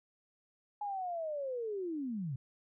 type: linear sweep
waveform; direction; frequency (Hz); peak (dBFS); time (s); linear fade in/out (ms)
sine; down; 840 to 120.4; -35; 0.81-2.36; 5
effects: none